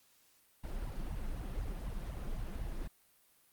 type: noise with flanger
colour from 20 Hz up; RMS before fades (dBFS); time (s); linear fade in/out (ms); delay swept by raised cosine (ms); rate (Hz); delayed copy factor
brown; -39; 0.63-2.88; 10; 1 to 5.8; 4; +1
effects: white hiss -68 dBFS RMS until 3.52 s + Opus 48 kbps